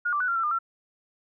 sine tone with pitch steps, 1431 / 1172 / 1485 / 1381 / 1343 / 1206 / 1350 Hz, F6 / D6 / F#6 / F6 / E6 / D6 / E6, +42 / -4 / +6 / -20 / +32 / +46 / +41 cents, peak -23 dBFS, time 0.05-0.589 s, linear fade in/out 10 ms, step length 77 ms, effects none

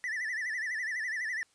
triangle tone with vibrato, 1864.7 Hz, A#6, in tune, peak -30 dBFS, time 0.04-1.43 s, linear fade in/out 0 ms, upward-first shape sine, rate 12 Hz, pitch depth 140 cents each way, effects white hiss -68 dBFS RMS until 1.54 s + resampled to 22050 Hz

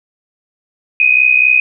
sine tone pair together, 2470 / 2534 Hz, D#7 / D#7, -13 / +31 cents, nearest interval unison, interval 44 cents, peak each -10 dBFS, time 1-1.6 s, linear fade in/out 2 ms, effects none

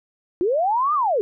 sine linear two-way sweep, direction up then down, 329.6 to 1244.5 to 383.4 Hz, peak -17 dBFS, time 0.41-1.21 s, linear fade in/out 0 ms, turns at 0.94 s, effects none

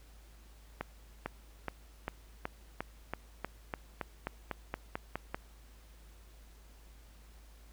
accelerating click train, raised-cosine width 0.5 ms, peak -20 dBFS, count 16, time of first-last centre 0.81-5.345 s, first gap 450 ms, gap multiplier 0.94, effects added 53 Hz sine -54 dBFS peak until 7.72 s + pink hiss -63 dBFS RMS until 7.72 s

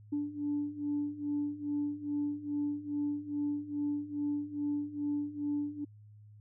sine beating tone pair, 290 / 292.4 Hz, D4 / D4, -22 / -7 cents, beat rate 2.4 Hz, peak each -36 / -33 dBFS, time 0.12-5.85 s, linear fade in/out 10 ms, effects tanh soft clip ceiling -25 dBFS + added 105 Hz sine -52 dBFS peak until 6.4 s

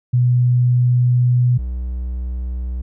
sine / triangle tone pair in turn, 123.47 / 61.97 Hz, B2 / B1, 0 / +7 cents, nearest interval octave, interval 1193 cents, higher first, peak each -11 / -19 dBFS, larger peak first, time 0.13-1.58 / 1.58-2.82 s, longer first, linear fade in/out 10 ms, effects none

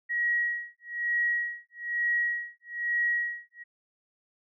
sine tone with tremolo, 1904 Hz, A#6, 36 cents sharp, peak -23 dBFS, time 0.09-3.64 s, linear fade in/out 20 ms, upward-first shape sine, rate 1.1 Hz, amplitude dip 100%, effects none

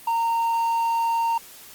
triangle tone, 921 Hz, A#5, 21 cents flat, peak -18 dBFS, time 0.07-1.38 s, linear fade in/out 5 ms, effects white hiss -45 dBFS RMS until 1.74 s + Opus 32 kbps

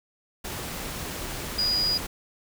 sine tone in noise, 4902 Hz, D#8, 27 cents flat, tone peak -22 dBFS, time 1.58-1.98 s, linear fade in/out 10 ms, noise pink, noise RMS -34 dBFS, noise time 0.44-2.07 s, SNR +9 dB, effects none

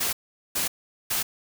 white noise bursts, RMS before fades -26 dBFS, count 3, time 0-1.23 s, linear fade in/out 10 ms, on 130 ms, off 420 ms, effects none

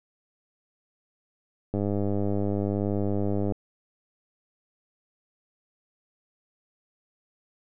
click train, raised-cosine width 2 ms, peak -15 dBFS, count 181, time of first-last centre 1.74-3.522 s, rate 101 Hz, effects none

